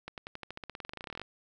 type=accelerating click train; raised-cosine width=0.3 ms; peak=-24 dBFS; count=24; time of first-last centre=0.08-1.216 s; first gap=98 ms; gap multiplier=0.93; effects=none